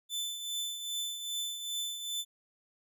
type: tone with tremolo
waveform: sawtooth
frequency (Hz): 3520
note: A7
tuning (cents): 0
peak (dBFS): -29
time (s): 0.09-2.25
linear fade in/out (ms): 50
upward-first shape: triangle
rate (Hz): 2.5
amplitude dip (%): 60
effects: none